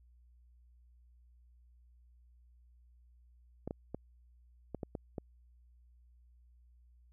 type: clicks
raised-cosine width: 2 ms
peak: -25 dBFS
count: 7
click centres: 3.676 / 3.709 / 3.946 / 4.747 / 4.832 / 4.952 / 5.182 s
effects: added 60 Hz sine -60 dBFS peak until 7.12 s